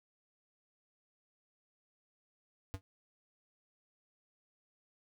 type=tone with exponential decay; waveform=square; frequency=95.7 Hz; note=G2; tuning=41 cents flat; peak=-33 dBFS; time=2.74-2.81 s; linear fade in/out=0 ms; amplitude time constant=15 ms; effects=none